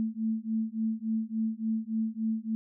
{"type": "beating tone pair", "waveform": "sine", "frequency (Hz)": [220, 223.5], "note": ["A3", "A3"], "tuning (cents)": [0, 27], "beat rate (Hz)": 3.5, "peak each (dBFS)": -31, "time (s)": [0, 2.55], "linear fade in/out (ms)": 0, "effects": []}